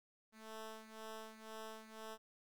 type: ring-modulated tone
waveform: 10% pulse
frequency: 220 Hz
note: A3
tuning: in tune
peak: -38 dBFS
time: 0.32-2.18 s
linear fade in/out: 50 ms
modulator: 219 Hz
effects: none